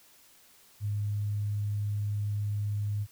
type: tone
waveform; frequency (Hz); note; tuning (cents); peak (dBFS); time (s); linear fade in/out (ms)
sine; 103.4; G#2; -7; -28; 0.8-3.07; 50
effects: white hiss -59 dBFS RMS until 3.11 s